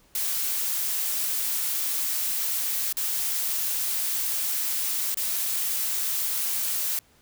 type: noise with dropouts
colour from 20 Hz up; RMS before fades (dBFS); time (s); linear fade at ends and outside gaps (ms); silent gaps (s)
blue; -27; 0.15-6.99; 2; 2.927-2.969 / 5.145-5.171
effects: pink hiss -60 dBFS RMS until 7.21 s